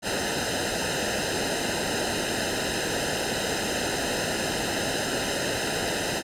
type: noise with comb filter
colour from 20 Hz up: pink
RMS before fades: -27 dBFS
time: 0.02-6.23 s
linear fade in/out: 50 ms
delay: 0.88 ms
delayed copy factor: -1
effects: low-pass 9000 Hz 12 dB/octave